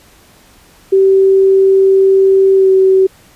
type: tone with pitch glide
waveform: sine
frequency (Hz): 385.9 to 380.6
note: G4 to F#4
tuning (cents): -27 to +49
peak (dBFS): -5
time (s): 0.92-3.07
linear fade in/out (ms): 10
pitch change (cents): -24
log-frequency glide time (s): 2.55-2.7
effects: pink hiss -45 dBFS RMS until 3.35 s + resampled to 32000 Hz